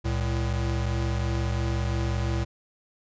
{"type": "tone pair together", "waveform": "square", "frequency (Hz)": [67, 112.68], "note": ["C2", "A2"], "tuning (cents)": [42, 42], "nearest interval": "major sixth", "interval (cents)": 900, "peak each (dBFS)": -28, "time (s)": [0.04, 2.45], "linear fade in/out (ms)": 20, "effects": ["resampled to 16000 Hz"]}